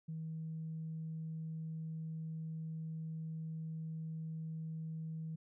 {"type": "tone", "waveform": "sine", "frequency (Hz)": 160, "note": "D#3", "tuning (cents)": 49, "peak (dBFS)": -39, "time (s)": [0.08, 5.36], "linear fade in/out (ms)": 10, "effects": ["tanh soft clip ceiling -35 dBFS"]}